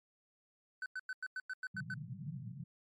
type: tone bursts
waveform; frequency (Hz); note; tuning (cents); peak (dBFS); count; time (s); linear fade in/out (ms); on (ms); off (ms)
triangle; 1515; F#6; +40; -36; 9; 0.82-1.94; 2; 40; 95
type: band-pass noise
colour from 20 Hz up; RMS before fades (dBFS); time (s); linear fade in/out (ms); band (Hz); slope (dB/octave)
pink; -45; 1.74-2.64; 10; 110 to 200; 96
effects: MP3 48 kbps